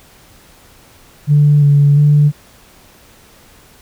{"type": "tone with pitch steps", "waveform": "sine", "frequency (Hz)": [146.8, 143.6, 147.2], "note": ["D3", "D3", "D3"], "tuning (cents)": [0, -39, 4], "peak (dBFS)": -5, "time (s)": [1.27, 2.32], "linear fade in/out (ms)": 50, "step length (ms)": 350, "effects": ["tanh soft clip ceiling -1 dBFS", "pink hiss -45 dBFS RMS until 3.81 s"]}